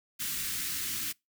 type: band-stop noise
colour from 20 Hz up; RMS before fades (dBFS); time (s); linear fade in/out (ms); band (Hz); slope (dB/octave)
white; -34; 0.19-1.13; 20; 320 to 1400; 24
effects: noise-tail reverb RT60 0.2 s tail -25 dB re dry